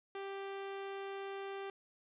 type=tone; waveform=sawtooth; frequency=392.7 Hz; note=G4; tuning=3 cents sharp; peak=-37 dBFS; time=0.15-1.7 s; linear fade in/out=2 ms; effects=resampled to 8000 Hz + 13-bit